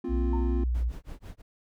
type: chord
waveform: triangle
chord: Bb suspended second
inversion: none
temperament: equal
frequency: 233.1 / 261.6 / 349.2 Hz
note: Bb3 / C4 / F4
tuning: 0 / 0 / 0 cents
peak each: -36 / -31 / -31 dBFS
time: 0.04-0.64 s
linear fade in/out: 5 ms
type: tone with pitch glide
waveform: sine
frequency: 61.2 to 59.29 Hz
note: B1 to A#1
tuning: -15 to +30 cents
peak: -24 dBFS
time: 0.08-0.93 s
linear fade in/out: 50 ms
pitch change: -55 cents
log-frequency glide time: 0.68-0.74 s
type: tone with exponential decay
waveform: sine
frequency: 910 Hz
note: A#5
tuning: 42 cents flat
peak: -33 dBFS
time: 0.33-0.65 s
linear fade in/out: 2 ms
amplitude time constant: 69 ms
type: noise with tremolo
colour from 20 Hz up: brown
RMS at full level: -39 dBFS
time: 0.74-1.42 s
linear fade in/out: 10 ms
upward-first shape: sine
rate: 6 Hz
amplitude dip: 100%
effects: none